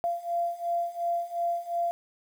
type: beating tone pair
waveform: sine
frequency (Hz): 687 / 689.8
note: F5 / F5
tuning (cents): -29 / -22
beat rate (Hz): 2.8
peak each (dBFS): -31 / -29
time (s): 0.04-1.91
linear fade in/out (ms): 0
effects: 9-bit